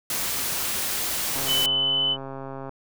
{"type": "noise", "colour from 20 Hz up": "white", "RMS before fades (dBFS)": -27, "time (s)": [0.1, 1.66], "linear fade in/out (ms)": 2}
{"type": "click train", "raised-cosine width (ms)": 1, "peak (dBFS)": -22, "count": 181, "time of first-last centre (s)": [1.36, 2.693], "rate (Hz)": 135}
{"type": "tone", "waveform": "sine", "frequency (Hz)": 3014, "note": "F#7", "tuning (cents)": 31, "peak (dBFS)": -20, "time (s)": [1.46, 2.17], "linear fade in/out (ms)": 50}
{"effects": []}